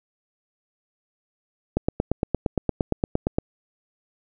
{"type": "click train", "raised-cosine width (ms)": 2, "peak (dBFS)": -7, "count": 15, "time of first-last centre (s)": [1.77, 3.385], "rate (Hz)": 8.67, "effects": []}